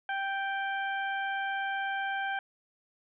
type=harmonic tone; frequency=784 Hz; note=G5; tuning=in tune; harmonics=1 / 2 / 3 / 4; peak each=-33 / -33 / -43 / -45 dBFS; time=0.09-2.39 s; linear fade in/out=2 ms; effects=none